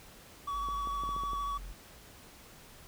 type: tone with vibrato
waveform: triangle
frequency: 1134 Hz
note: C#6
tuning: 39 cents sharp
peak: -31 dBFS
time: 0.47-1.58 s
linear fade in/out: 10 ms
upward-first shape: sine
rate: 13 Hz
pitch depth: 18 cents each way
type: exponential sweep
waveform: triangle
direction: down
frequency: 50.2 to 43.2 Hz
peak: -39 dBFS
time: 0.53-1.73 s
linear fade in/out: 10 ms
type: clicks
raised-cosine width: 2 ms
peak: -32 dBFS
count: 7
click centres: 0.687 / 0.873 / 1.036 / 1.091 / 1.164 / 1.236 / 1.333 s
effects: pink hiss -54 dBFS RMS until 2.87 s